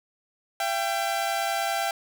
sawtooth tone pair together, 675 / 785 Hz, E5 / G5, +41 / +2 cents, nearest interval minor third, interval 261 cents, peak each -25 / -23 dBFS, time 0.6-1.91 s, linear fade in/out 2 ms, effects none

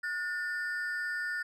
triangle ring-modulated tone, 1619 Hz, G#6, 45 cents flat, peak -27 dBFS, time 0.03-1.43 s, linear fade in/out 10 ms, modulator 172 Hz, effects none

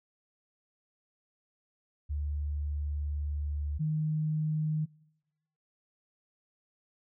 sine tone pair in turn, 73.42 / 154.59 Hz, D2 / D#3, 0 / -11 cents, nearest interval octave + minor second, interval 1289 cents, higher second, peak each -30 / -27 dBFS, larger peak second, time 2.09-3.79 / 3.79-4.86 s, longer first, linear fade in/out 20 ms, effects noise-tail reverb RT60 1.0 s tail -26 dB re dry

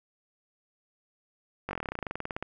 slowing click train, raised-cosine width 0.5 ms, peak -18 dBFS, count 21, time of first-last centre 1.69-2.426 s, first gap 20 ms, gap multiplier 1.06, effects none

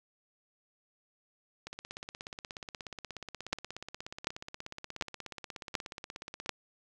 two click trains, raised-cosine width 0.2 ms, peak -24 / -12 dBFS, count 81 / 5, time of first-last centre 1.67-6.46 / 3.53-6.493 s, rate 16.7 / 1.35 Hz, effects none

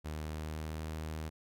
sawtooth tone with pitch glide, 77.1 to 78.49 Hz, D#2 to D#2, -15 to +16 cents, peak -34 dBFS, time 0.04-1.3 s, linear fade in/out 20 ms, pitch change +31 cents, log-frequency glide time 0.21-0.83 s, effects none

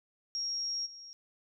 sine tone with level steps, 5588 Hz, F8, in tune, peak -32 / -46 dBFS, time 0.35-1.13 s, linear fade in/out 0 ms, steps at 0.85 s, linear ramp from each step 20 ms, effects none

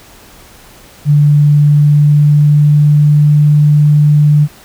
sine tone with pitch glide, 146.83 to 148.54 Hz, D3 to D3, 0 to +20 cents, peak -4 dBFS, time 1.05-4.48 s, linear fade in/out 50 ms, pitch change +20 cents, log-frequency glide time 1.37-3.39 s, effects pink hiss -39 dBFS RMS until 4.64 s

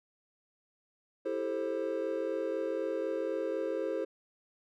triangle chord, A minor seventh, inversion second, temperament just, 330 / 396 / 440 / 528 Hz, E4 / G4 / A4 / C5, +2 / +18 / 0 / +16 cents, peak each -36 / -36 / -35 / -33 dBFS, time 1.25-4.05 s, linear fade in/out 10 ms, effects none

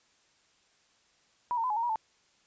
sine tone with pitch steps, 973 / 912 / 1010 / 845 / 919 / 961 / 881 Hz, B5 / A#5 / B5 / G#5 / A#5 / B5 / A5, -26 / -38 / +39 / +30 / -25 / -48 / +2 cents, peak -27 dBFS, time 1.51-1.958 s, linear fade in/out 0 ms, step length 64 ms, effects white hiss -67 dBFS RMS until 2.46 s + resampled to 16000 Hz

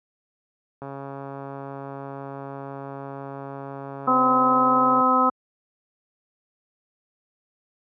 click train, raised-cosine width 1 ms, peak -22 dBFS, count 579, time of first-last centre 0.82-5.008 s, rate 138 Hz
harmonic tone, 256.5 Hz, C4, 34 cents flat, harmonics 1 / 2 / 3 / 4 / 5, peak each -24 / -26 / -26 / -22 / -19 dBFS, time 4.07-5.3 s, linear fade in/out 10 ms
effects high-pass 60 Hz 12 dB/octave

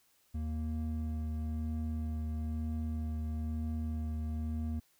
triangle tone pair together, 77.78 / 232.3 Hz, D#2 / A#3, 0 / -6 cents, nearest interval octave + perfect fifth, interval 1894 cents, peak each -32 / -38 dBFS, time 0.34-4.8 s, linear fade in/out 10 ms, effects white hiss -70 dBFS RMS until 4.99 s

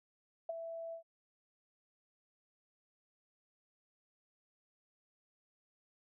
sine tone with ADSR envelope, 662 Hz, E5, 7 cents sharp, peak -33 dBFS, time 0.49-1.03 s, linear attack 5 ms, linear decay 21 ms, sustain -8 dB, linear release 100 ms, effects none

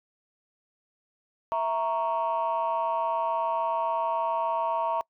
sine chord, A# diminished, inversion second, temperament equal, 659.3 / 932.3 / 1108.7 Hz, E5 / A#5 / C#6, 0 / 0 / 0 cents, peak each -28 / -26 / -31 dBFS, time 1.52-5.01 s, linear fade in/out 0 ms, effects noise-tail reverb RT60 0.1 s tail -25 dB re dry + tanh soft clip ceiling -19 dBFS

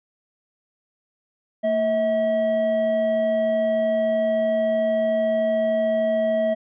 triangle tone pair together, 225.8 / 644 Hz, A3 / E5, +45 / -41 cents, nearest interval octave + tritone, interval 1814 cents, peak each -25 / -17 dBFS, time 1.63-6.55 s, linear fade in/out 20 ms, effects resampled to 8000 Hz

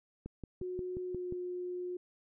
click train, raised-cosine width 3 ms, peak -29 dBFS, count 7, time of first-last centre 0.26-1.324 s, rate 5.64 Hz
sine tone with pitch glide, 364.5 to 359.1 Hz, F#4 to F4, -26 to +48 cents, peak -36 dBFS, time 0.61-1.97 s, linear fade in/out 5 ms, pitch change -26 cents, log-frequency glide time 1.04-1.29 s
effects none

